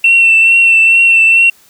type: tone with vibrato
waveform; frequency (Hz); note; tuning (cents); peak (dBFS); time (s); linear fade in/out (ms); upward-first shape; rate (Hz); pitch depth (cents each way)
sine; 2700; E7; +41; -3; 0.04-1.5; 5; triangle; 2.3; 26
effects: tanh soft clip ceiling 0 dBFS + white hiss -46 dBFS RMS until 1.69 s